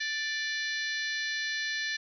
harmonic tone, 587.3 Hz, D5, in tune, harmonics 3 / 4 / 5 / 6 / 7 / 8 / 9 / 10, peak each -32 / -41 / -45 / -40 / -38 / -46 / -47 / -45 dBFS, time 0-1.97 s, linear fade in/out 10 ms, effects none

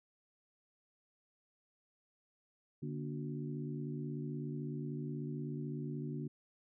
harmonic tone with a mistuned harmonic, 73.4 Hz, D2, in tune, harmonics 2 / 3 / 4 / 5, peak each -40 / -44 / -46 / -48 dBFS, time 2.82-6.28 s, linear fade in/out 10 ms, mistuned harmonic 3, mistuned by +130 cents, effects none

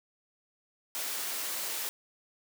white high-pass noise, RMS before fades -35 dBFS, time 0.95-1.89 s, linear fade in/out 0 ms, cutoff 340 Hz, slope 12 dB/octave, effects none

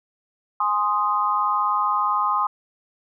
sine chord, Ab major, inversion none, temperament equal, 830.6 / 1046.5 / 1244.5 Hz, Ab5 / C6 / Eb6, 0 / 0 / 0 cents, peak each -26 / -22 / -22 dBFS, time 0.6-2.47 s, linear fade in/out 5 ms, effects none

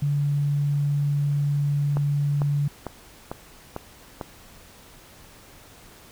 sine tone, 143.9 Hz, D3, 35 cents flat, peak -20 dBFS, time 0.02-2.68 s, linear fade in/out 5 ms
click train, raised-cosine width 1 ms, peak -16 dBFS, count 6, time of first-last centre 1.97-4.212 s, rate 2.23 Hz
effects pink hiss -49 dBFS RMS until 6.11 s

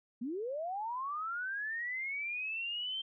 sine linear sweep, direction up, 220 to 3147 Hz, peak -35 dBFS, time 0.21-3.02 s, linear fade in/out 10 ms, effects none

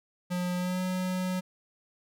square tone with pitch glide, 179.1 to 184.03 Hz, F3 to F#3, +44 to -9 cents, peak -29 dBFS, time 0.3-1.41 s, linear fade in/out 20 ms, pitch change +47 cents, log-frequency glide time 0.56-0.81 s, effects none

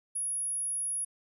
sine tone, 10460 Hz, E9, 15 cents flat, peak -30 dBFS, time 0.15-1.05 s, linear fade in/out 10 ms, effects none

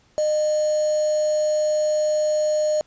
sine tone with quantisation, 611 Hz, D#5, 32 cents flat, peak -18 dBFS, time 0.18-2.81 s, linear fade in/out 0 ms, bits 5, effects pink hiss -59 dBFS RMS until 2.86 s + resampled to 16000 Hz

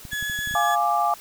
clicks, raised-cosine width 5 ms, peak -26 dBFS, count 8, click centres 0.052 / 0.132 / 0.226 / 0.298 / 0.39 / 0.474 / 0.511 / 0.541 s
35% pulse tone with vibrato, 1693 Hz, G#6, 33 cents sharp, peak -24 dBFS, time 0.11-0.76 s, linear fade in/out 20 ms, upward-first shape triangle, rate 7 Hz, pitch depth 8 cents each way
sine chord, D diminished, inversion first, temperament equal with one note detuned, 698.5 / 830.6 / 1179.4 Hz, F5 / Ab5 / D6, 0 / 0 / +7 cents, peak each -23 dBFS, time 0.55-1.14 s, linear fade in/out 2 ms
effects white hiss -44 dBFS RMS until 1.2 s

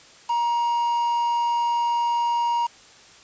triangle tone with quantisation, 945 Hz, A#5, 23 cents sharp, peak -18 dBFS, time 0.29-2.67 s, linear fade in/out 10 ms, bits 6, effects white hiss -49 dBFS RMS until 3.23 s + resampled to 16000 Hz

